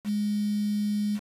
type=tone with quantisation; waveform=sine; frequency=207.7 Hz; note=G#3; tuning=in tune; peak=-24 dBFS; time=0.04-1.2 s; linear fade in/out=50 ms; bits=7; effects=resampled to 32000 Hz

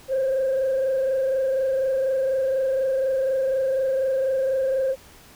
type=tone with frequency modulation; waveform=sine; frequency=530 Hz; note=C5; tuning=22 cents sharp; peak=-18 dBFS; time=0.08-4.96 s; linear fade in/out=50 ms; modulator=24.1 Hz; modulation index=0.54; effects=tanh soft clip ceiling -17 dBFS + pink hiss -49 dBFS RMS until 5.35 s

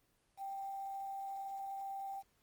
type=tone with quantisation; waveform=sine; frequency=784 Hz; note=G5; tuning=in tune; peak=-40 dBFS; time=0.37-2.23 s; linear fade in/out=50 ms; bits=10; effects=pink hiss -75 dBFS RMS until 2.42 s + Opus 24 kbps

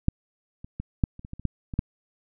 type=clicks; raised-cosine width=5 ms; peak=-7 / -27 / -19 / -8 / -29 / -27 / -23 / -28 / -12 / -21 / -9 dBFS; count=11; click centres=0.084 / 0.645 / 0.8 / 1.038 / 1.194 / 1.249 / 1.334 / 1.396 / 1.453 / 1.738 / 1.791 s; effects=none

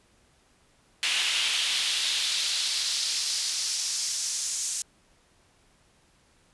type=noise with high-pass filter sweep; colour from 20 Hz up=brown; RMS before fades=-28 dBFS; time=1.03-4.82 s; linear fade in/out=0 ms; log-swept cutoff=2800 to 6800 Hz; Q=2.2; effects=pink hiss -63 dBFS RMS until 6.53 s + resampled to 24000 Hz

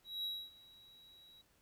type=tone with ADSR envelope; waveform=triangle; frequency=3870 Hz; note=B7; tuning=36 cents flat; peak=-35 dBFS; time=0.04-1.42 s; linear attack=200 ms; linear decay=260 ms; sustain=-22 dB; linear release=12 ms; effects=pink hiss -72 dBFS RMS until 1.61 s

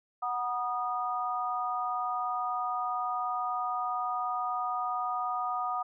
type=tone cluster; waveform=sine; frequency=738 / 961 / 1232 Hz; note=F#5 / B5 / D#6; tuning=-5 / -48 / -17 cents; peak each=-33 / -38 / -32 dBFS; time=0.22-5.83 s; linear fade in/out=10 ms; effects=none

